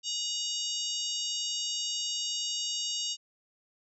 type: harmonic tone with a mistuned harmonic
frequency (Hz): 931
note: A#5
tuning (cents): -2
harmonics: 3 / 4 / 5 / 6 / 7 / 8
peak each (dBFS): -36 / -37 / -38 / -39 / -39 / -40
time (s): 0.03-3.17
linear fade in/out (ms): 50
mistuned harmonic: 3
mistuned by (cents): +64
effects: none